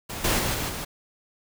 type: noise with level steps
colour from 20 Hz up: pink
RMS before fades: -34 / -23 / -26 / -29 / -33 dBFS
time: 0.09-0.85 s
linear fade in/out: 10 ms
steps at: 0.24 / 0.39 / 0.54 / 0.69 s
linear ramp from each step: 5 ms
effects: none